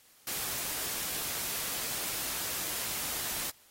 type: noise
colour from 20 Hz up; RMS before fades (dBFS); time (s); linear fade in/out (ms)
white; -35; 0.27-3.5; 2
effects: white hiss -61 dBFS RMS until 3.7 s + AAC 48 kbps